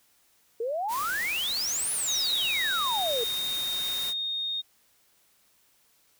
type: exponential two-way sweep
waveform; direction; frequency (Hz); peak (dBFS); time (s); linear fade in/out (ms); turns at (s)
sine; up then down; 440 to 10240 to 440; -27; 0.6-3.24; 5; 1.92
type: noise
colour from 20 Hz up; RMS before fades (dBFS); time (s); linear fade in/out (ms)
white; -37; 0.88-4.14; 50
type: tone with pitch glide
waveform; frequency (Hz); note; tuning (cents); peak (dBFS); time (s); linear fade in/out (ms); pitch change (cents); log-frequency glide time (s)
sine; 3782 to 3698; A#7 to A#7; +24 to -15; -28; 2.07-4.62; 20; -39; 2.79-2.85
effects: white hiss -65 dBFS RMS until 6.19 s

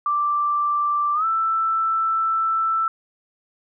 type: tone with pitch glide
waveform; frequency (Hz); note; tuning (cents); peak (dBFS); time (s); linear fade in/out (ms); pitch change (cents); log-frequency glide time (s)
sine; 1174.7 to 1326.2; D6 to E6; 0 to +10; -18; 0.06-2.88; 2; +210; 1.14-1.25
effects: none

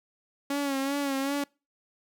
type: tone with vibrato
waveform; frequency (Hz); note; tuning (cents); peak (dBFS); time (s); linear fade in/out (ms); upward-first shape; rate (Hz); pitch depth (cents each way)
sawtooth; 277.2; C#4; 0; -23; 0.5-1.44; 5; sine; 2.6; 53
effects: noise-tail reverb RT60 0.3 s tail -26 dB re dry

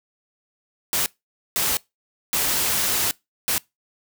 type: noise bursts at uneven times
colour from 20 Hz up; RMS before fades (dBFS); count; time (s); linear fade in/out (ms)
white; -22; 4; 0.93-1.06 / 1.56-1.77 / 2.33-3.11 / 3.48-3.58; 0
effects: noise-tail reverb RT60 0.2 s tail -23 dB re dry

